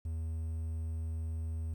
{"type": "tone", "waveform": "triangle", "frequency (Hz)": 80.6, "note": "E2", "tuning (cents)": -38, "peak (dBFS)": -32, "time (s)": [0.05, 1.74], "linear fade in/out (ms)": 5, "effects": ["11-bit"]}